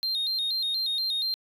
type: tone with vibrato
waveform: sine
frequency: 3934 Hz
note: B7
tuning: 7 cents flat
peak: -23 dBFS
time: 0.03-1.34 s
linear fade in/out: 0 ms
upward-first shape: square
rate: 4.2 Hz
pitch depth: 99 cents each way
effects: tanh soft clip ceiling -24 dBFS